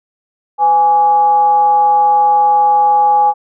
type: tone with frequency modulation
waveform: sine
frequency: 830.6 Hz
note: G#5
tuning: in tune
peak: -7 dBFS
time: 0.58-3.34 s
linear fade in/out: 50 ms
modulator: 324 Hz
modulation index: 0.29
effects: none